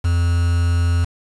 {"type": "tone with quantisation", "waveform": "triangle", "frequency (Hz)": 85.9, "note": "F2", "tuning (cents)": -28, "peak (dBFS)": -12, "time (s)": [0.04, 1.05], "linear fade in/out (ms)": 10, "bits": 5, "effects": ["resampled to 24000 Hz"]}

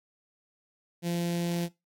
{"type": "tone with notch filter", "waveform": "sawtooth", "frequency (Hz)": 172.1, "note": "F3", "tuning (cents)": -25, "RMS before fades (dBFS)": -30, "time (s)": [1.02, 1.69], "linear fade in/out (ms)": 50, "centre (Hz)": 1200, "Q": 0.74, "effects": ["noise-tail reverb RT60 0.2 s tail -18 dB re dry", "AAC 64 kbps"]}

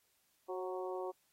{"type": "harmonic tone with a mistuned harmonic", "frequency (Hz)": 185, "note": "F#3", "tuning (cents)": 0, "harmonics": [2, 3, 4, 5, 6], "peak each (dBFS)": [-40, -44, -46, -48, -50], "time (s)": [0.48, 1.12], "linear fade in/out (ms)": 20, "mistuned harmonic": 3, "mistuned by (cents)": -34, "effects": ["white hiss -75 dBFS RMS until 1.32 s", "AAC 48 kbps"]}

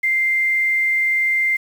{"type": "tone with quantisation", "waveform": "sine", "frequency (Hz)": 2093, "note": "C7", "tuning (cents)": 0, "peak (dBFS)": -15, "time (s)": [0.03, 1.57], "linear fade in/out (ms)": 10, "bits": 7, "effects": []}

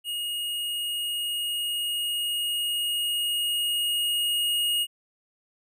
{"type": "tone with level ramp", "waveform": "square", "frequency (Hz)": 2869, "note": "F7", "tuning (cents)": 46, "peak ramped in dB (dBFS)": [-29, -23], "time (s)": [0.04, 4.87], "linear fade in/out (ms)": 50, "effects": []}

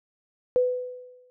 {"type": "tone with exponential decay", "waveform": "sine", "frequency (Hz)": 499.6, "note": "B4", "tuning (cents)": 20, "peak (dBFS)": -16, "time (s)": [0.56, 1.3], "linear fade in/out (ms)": 0, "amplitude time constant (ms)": 160, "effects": []}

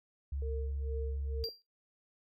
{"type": "tone", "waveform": "sine", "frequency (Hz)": 69.5, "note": "C#2", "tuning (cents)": 5, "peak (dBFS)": -34, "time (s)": [0.32, 1.44], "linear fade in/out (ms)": 5}
{"type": "tone with tremolo", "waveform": "sine", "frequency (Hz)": 454.1, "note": "A#4", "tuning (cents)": -45, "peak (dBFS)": -38, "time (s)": [0.42, 1.49], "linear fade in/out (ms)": 2, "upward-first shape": "sine", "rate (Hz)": 2.2, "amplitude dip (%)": 95}
{"type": "tone with exponential decay", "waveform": "triangle", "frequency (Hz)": 4742, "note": "D8", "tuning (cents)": 16, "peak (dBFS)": -31, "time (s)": [1.44, 1.62], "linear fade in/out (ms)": 0, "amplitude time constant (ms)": 39}
{"effects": ["noise-tail reverb RT60 0.2 s tail -20 dB re dry"]}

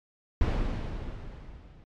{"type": "noise with level ramp", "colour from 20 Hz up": "brown", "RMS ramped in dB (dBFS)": [-24, -52], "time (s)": [0.41, 1.84], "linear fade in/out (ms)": 2, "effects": ["low-pass 4000 Hz 12 dB/octave", "MP3 96 kbps"]}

